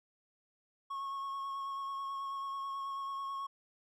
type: tone with vibrato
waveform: triangle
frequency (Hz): 1096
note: C#6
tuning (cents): -20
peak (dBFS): -35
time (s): 0.9-3.47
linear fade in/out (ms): 10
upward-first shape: sine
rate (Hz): 9.2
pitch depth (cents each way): 17
effects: none